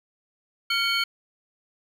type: tone cluster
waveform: triangle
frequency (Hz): 1391 / 2240 / 3089 / 4373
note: F6 / C#7 / G7 / C#8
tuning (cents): -7 / +18 / -26 / -24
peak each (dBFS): -26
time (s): 0.7-1.04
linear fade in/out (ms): 5
effects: none